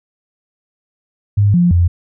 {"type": "tone with pitch steps", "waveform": "sine", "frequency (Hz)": [102.1, 175.1, 86.9], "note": ["G#2", "F3", "F2"], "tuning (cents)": [-29, 5, -8], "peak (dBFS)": -8, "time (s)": [1.37, 1.88], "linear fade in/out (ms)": 10, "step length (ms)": 170, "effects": []}